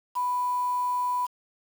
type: tone with quantisation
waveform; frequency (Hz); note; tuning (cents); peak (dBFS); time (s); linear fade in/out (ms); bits
sine; 990; B5; +4; -24; 0.15-1.27; 20; 7
effects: none